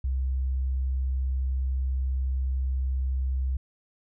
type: tone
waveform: sine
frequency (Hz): 65.3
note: C2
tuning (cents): -3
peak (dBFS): -24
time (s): 0.04-3.57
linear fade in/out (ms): 5
effects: none